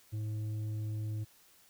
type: tone with tanh clipping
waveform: sine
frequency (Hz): 107.4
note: A2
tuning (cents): -41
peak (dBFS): -35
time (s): 0.12-1.25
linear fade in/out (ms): 20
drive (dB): 6
effects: white hiss -63 dBFS RMS until 1.69 s